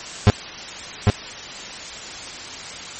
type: tone with echo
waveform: 35% pulse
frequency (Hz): 103.4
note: G#2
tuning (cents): -7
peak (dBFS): -6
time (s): 0.27-0.3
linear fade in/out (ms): 0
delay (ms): 800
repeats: 1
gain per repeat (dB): -3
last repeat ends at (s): 1.1
effects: white hiss -33 dBFS RMS until 2.99 s + MP3 32 kbps